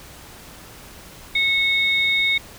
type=tone pair together; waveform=sine; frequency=2200 / 3700 Hz; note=C#7 / A#7; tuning=-14 / -14 cents; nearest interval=major sixth; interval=900 cents; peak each=-18 / -21 dBFS; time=1.35-2.38 s; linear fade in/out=5 ms; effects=pink hiss -42 dBFS RMS until 2.58 s